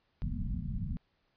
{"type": "low-pass noise", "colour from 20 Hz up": "pink", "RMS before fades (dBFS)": -35, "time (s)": [0.22, 0.97], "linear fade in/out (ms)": 0, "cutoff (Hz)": 240, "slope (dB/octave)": 96, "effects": ["pink hiss -75 dBFS RMS until 1.36 s", "resampled to 11025 Hz"]}